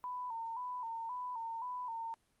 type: tone with vibrato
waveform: sine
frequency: 952 Hz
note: A#5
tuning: 36 cents sharp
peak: -38 dBFS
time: 0.04-2.14 s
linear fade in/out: 0 ms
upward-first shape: square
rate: 1.9 Hz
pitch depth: 76 cents each way
effects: pink hiss -75 dBFS RMS until 2.4 s + Opus 32 kbps